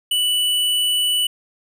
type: tone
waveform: square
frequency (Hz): 2966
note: F#7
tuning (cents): +4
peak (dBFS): -17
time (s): 0.11-1.27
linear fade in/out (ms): 5
effects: none